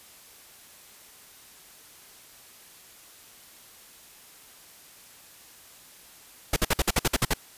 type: noise bursts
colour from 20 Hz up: pink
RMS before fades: -22 dBFS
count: 10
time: 6.53-7.337 s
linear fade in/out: 5 ms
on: 33 ms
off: 53 ms
effects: white hiss -51 dBFS RMS until 7.57 s + resampled to 32000 Hz